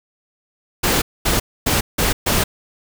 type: noise bursts at uneven times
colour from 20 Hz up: pink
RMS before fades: -17 dBFS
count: 5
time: 0.83-1.02 / 1.25-1.4 / 1.66-1.81 / 1.98-2.13 / 2.26-2.44 s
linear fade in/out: 10 ms
effects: none